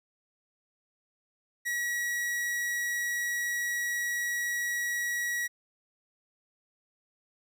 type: tone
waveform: 45% pulse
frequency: 1919 Hz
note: A#6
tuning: 50 cents sharp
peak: -29 dBFS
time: 1.65-5.48 s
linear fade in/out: 20 ms
effects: none